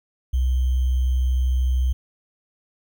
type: tone with sample-and-hold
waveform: sine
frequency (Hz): 63.6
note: C2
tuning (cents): -48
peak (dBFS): -17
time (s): 0.33-1.93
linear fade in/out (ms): 10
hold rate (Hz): 3150
effects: none